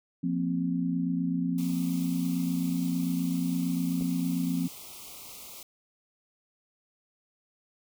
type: chord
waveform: sine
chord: F suspended fourth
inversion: none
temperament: equal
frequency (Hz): 174.61 / 233.1 / 261.6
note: F3 / Bb3 / C4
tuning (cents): 0 / 0 / 0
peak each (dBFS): -29 / -35 / -29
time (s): 0.23-4.68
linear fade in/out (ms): 10
type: band-stop noise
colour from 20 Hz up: white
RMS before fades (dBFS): -45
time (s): 1.58-5.63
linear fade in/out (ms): 2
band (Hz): 1300 to 2100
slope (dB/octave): 96
type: clicks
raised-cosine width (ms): 2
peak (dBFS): -29 / -30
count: 2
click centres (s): 4.009 / 4.022
effects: none